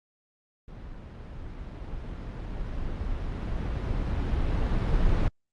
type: noise with level ramp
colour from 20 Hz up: brown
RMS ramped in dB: -41 to -23 dBFS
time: 0.68-5.28 s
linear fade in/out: 2 ms
effects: low-pass 4000 Hz 12 dB/octave + Opus 32 kbps